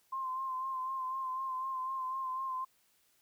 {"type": "tone with vibrato", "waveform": "sine", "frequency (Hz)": 1047, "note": "C6", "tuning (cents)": 1, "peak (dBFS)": -34, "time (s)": [0.12, 2.65], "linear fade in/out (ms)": 10, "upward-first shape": "sine", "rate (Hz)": 4, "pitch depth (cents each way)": 34, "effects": ["white hiss -71 dBFS RMS until 3.21 s"]}